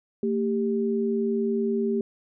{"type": "tone pair together", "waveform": "sine", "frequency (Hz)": [226.1, 395.4], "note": ["A3", "G4"], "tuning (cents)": [47, 15], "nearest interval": "minor seventh", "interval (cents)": 968, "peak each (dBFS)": -25, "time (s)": [0.23, 2.01], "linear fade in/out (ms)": 2, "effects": []}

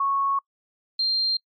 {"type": "tone pair in turn", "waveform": "sine", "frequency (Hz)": [1104, 4180], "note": ["C#6", "C8"], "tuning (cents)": [-7, -2], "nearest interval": "octave + major seventh", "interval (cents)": 2305, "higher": "second", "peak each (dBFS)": -20, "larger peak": "neither", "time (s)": [[0, 0.39], [0.99, 1.37]], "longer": "first", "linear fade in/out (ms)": 5, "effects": ["noise-tail reverb RT60 0.1 s tail -26 dB re dry", "MP3 48 kbps"]}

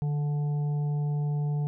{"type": "harmonic tone with a mistuned harmonic", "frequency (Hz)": 145.4, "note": "D3", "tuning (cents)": -17, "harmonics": [1, 3, 5, 6], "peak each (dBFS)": [-25, -43, -46, -51], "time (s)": [0.02, 1.67], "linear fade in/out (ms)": 0, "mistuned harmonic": 1, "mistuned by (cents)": 31, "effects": []}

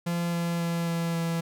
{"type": "tone with pitch steps", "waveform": "45% pulse", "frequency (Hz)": [171.5, 170.32, 169.14, 167.97, 166.81], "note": ["F3", "F3", "E3", "E3", "E3"], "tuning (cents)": [-31, -43, 45, 33, 21], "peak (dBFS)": -26, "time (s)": [0.06, 1.41], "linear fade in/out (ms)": 10, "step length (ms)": 270, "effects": []}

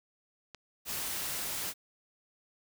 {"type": "clicks", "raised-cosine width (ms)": 0.2, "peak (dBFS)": -28, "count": 3, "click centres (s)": [0.547, 0.933, 1.391]}
{"type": "noise", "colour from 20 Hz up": "white", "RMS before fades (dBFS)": -36, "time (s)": [0.85, 1.74], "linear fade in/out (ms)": 50}
{"effects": []}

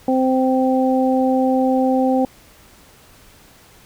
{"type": "harmonic tone", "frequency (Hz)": 260, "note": "C4", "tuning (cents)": -11, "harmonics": [1, 2, 3], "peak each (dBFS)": [-16, -19, -21], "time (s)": [0.08, 2.25], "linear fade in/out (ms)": 2, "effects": ["pink hiss -48 dBFS RMS until 3.85 s"]}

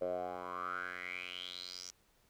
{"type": "tone with band-pass filter sweep", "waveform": "10% pulse", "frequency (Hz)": 90, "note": "F#2", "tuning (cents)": -47, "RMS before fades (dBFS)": -42, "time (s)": [0.01, 1.91], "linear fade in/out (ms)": 10, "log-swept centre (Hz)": [550, 5900], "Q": 7.1, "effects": ["pink hiss -71 dBFS RMS until 2.29 s"]}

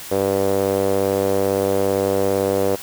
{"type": "tone with band-pass filter", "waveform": "sawtooth", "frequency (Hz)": 97.7, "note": "G2", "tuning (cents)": -5, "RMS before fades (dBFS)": -19, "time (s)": [0.11, 2.76], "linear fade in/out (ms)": 10, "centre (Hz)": 500, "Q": 3.3, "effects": ["white hiss -35 dBFS RMS until 2.82 s"]}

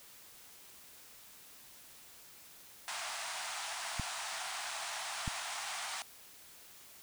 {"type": "band-pass noise", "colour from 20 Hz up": "pink", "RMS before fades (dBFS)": -41, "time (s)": [2.88, 6.02], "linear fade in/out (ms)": 0, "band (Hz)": [650, 10000], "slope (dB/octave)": 96}
{"type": "clicks", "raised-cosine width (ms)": 5, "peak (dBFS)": -24, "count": 2, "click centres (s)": [3.997, 5.278]}
{"effects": ["white hiss -56 dBFS RMS until 7.02 s"]}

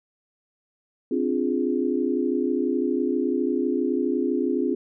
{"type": "chord", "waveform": "sine", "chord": "D half-diminished seventh", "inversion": "third", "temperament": "equal", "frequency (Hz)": [261.6, 293.7, 349.2, 415.3], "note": ["C4", "D4", "F4", "Ab4"], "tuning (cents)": [0, 0, 0, 0], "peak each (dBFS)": [-25, -28, -26, -28], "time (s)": [1.11, 4.75], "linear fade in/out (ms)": 5, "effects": []}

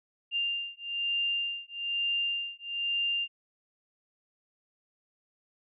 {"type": "beating tone pair", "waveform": "sine", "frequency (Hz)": [2794, 2795.1], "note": ["F7", "F7"], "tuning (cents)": [0, 1], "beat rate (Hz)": 1.1, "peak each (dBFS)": [-32, -32], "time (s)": [0.31, 3.28], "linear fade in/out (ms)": 50, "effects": []}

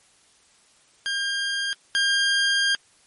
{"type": "tone pair in turn", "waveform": "20% pulse", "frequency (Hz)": [1605, 1605], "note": ["G6", "G6"], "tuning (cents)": [40, 40], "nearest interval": "unison", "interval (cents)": 0, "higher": "neither", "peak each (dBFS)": [-19, -14], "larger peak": "second", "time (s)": [[1.06, 1.73], [1.95, 2.75]], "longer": "second", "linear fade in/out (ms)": 0, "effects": ["white hiss -58 dBFS RMS until 3.06 s", "MP3 48 kbps"]}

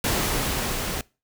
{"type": "noise with level ramp", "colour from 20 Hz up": "pink", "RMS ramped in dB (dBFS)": [-23, -29], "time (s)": [0.04, 1.01], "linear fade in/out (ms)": 2, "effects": ["noise-tail reverb RT60 0.3 s tail -23 dB re dry"]}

